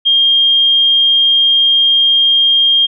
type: tone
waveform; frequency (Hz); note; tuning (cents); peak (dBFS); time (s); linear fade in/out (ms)
sine; 3217; G7; +44; -7; 0.05-2.87; 20
effects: none